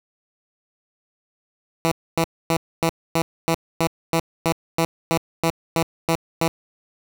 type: tone bursts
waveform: 10% pulse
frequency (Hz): 164.81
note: E3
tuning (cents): 0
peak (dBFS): -9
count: 15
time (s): 1.85-6.48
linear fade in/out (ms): 0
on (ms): 66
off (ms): 260
effects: 8-bit